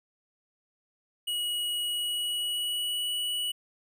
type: tone with pitch glide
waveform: square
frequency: 2909 to 2941 Hz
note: F#7 to F#7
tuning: -30 to -11 cents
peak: -29 dBFS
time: 1.27-3.52 s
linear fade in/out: 10 ms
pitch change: +19 cents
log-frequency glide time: 1.84-3.07 s
effects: none